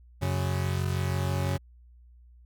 40% pulse tone pair together, 92.37 / 138.4 Hz, F#2 / C#3, -2 / -2 cents, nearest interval perfect fifth, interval 700 cents, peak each -27 / -29 dBFS, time 0.21-1.58 s, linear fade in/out 20 ms, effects added 60 Hz sine -51 dBFS peak until 2.45 s

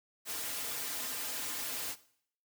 white noise with comb filter, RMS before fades -38 dBFS, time 0.25-1.96 s, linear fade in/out 50 ms, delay 5.3 ms, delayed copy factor -0.85, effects noise-tail reverb RT60 0.6 s tail -17 dB re dry + high-pass 150 Hz 12 dB/octave

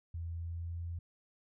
sine tone with pitch glide, 83.8 to 85.17 Hz, E2 to F2, +29 to -43 cents, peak -37 dBFS, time 0.14-0.99 s, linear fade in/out 5 ms, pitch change +28 cents, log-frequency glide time 0.28-0.85 s, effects none

